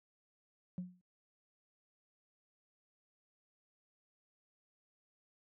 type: tone with exponential decay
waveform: sine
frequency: 180.5 Hz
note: F#3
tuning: 43 cents flat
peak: -33 dBFS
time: 0.78-1.01 s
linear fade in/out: 0 ms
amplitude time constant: 50 ms
effects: tanh soft clip ceiling -34 dBFS + high-pass 100 Hz 12 dB/octave